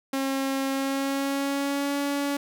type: tone with pitch glide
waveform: sawtooth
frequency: 270 to 283.3 Hz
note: C#4 to C#4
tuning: -45 to +38 cents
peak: -21 dBFS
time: 0.13-2.37 s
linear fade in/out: 5 ms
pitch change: +83 cents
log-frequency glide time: 0.67-1.97 s
effects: none